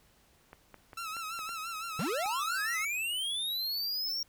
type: clicks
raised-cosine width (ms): 0.5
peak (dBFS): -32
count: 7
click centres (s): 0.531 / 0.743 / 0.932 / 1.167 / 1.391 / 1.492 / 2.259
type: tone with vibrato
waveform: sawtooth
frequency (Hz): 1318.5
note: E6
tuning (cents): 0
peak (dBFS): -33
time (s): 0.97-2.85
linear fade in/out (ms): 5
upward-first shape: sine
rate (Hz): 5.9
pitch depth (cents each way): 79
type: linear sweep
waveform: square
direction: up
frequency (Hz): 130.81 to 5600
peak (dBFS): -32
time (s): 1.99-4.23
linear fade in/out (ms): 2
effects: pink hiss -65 dBFS RMS until 4.28 s